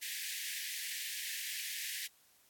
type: high-pass noise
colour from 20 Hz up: pink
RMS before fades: -41 dBFS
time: 0.01-2.08 s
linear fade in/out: 20 ms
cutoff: 1700 Hz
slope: 96 dB/octave
effects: white hiss -67 dBFS RMS until 2.49 s + AAC 64 kbps